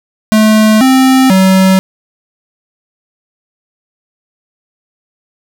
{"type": "tone with pitch steps", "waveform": "square", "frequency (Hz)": [216.3, 262, 189.5], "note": ["A3", "C4", "F#3"], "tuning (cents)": [-29, 2, 42], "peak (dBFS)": -5, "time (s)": [0.32, 1.79], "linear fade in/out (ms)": 0, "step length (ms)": 490, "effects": []}